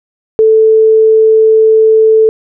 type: tone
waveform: sine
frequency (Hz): 440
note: A4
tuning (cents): 0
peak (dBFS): -3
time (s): 0.39-2.29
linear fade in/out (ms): 0
effects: none